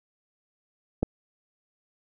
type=clicks; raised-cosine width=2 ms; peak=-29 / -10 dBFS; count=2; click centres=1.026 / 1.03 s; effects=none